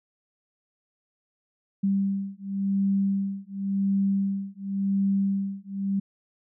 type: beating tone pair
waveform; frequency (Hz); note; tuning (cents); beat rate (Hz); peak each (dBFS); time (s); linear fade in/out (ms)
sine; 196 / 196.92; G3 / G3; 0 / +8; 0.92; -26; 1.83-6; 10
effects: none